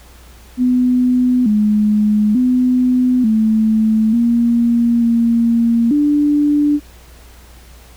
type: tone with pitch steps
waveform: sine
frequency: 250.1 / 210.8 / 251.6 / 219 / 235.4 / 232.5 / 293.3 Hz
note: B3 / G#3 / B3 / A3 / A#3 / A#3 / D4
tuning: +22 / +26 / +32 / -8 / +17 / -4 / -2 cents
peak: -10 dBFS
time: 0.57-6.8 s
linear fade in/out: 50 ms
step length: 890 ms
effects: added 60 Hz sine -40 dBFS peak until 7.96 s + pink hiss -45 dBFS RMS until 7.96 s